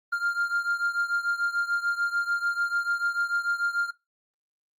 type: beating tone pair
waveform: triangle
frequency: 1396.9 / 1403.7 Hz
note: F6 / F6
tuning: 0 / +8 cents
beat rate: 6.8 Hz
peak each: -25 / -28 dBFS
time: 0.12-3.91 s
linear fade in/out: 10 ms
effects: noise-tail reverb RT60 0.2 s tail -19 dB re dry + Opus 32 kbps